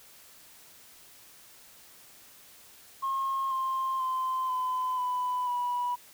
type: tone with pitch steps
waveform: sine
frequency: 1076 / 1055.7 / 1035.8 / 1016.2 / 997 / 978.2 Hz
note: C6 / C6 / C6 / B5 / B5 / B5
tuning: +48 / +15 / -18 / +49 / +16 / -17 cents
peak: -26 dBFS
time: 3.02-5.96 s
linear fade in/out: 20 ms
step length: 490 ms
effects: tanh soft clip ceiling -24 dBFS + white hiss -54 dBFS RMS until 6.13 s